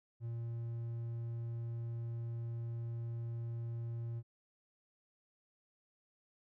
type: tone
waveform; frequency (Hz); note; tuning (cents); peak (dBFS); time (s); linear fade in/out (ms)
triangle; 116.54; A#2; 0; -36; 0.2-4.23; 50
effects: none